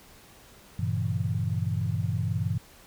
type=chord; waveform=sine; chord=G diminished seventh; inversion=none; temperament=equal with one note detuned; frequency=98 / 117.08 / 138.59 / 164.81 Hz; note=G2 / Bb2 / Db3 / Fb3; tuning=0 / +8 / 0 / 0 cents; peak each=-29 / -30 / -34 / -32 dBFS; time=0.79-2.58 s; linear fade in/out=5 ms; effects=pink hiss -53 dBFS RMS until 2.86 s